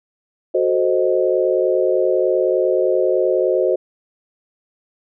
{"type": "chord", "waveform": "sine", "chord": "F# diminished seventh", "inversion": "none", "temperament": "equal", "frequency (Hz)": [370, 440, 523.3, 622.3], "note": ["F#4", "A4", "C5", "Eb5"], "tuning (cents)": [0, 0, 0, 0], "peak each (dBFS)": [-18, -23, -18, -21], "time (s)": [0.54, 3.76], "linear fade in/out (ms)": 10, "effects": []}